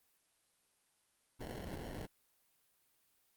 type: noise with sample-and-hold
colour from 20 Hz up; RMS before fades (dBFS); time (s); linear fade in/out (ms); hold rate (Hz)
pink; -45; 1.39-2.07; 20; 1225
effects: white hiss -75 dBFS RMS until 3.36 s + Opus 32 kbps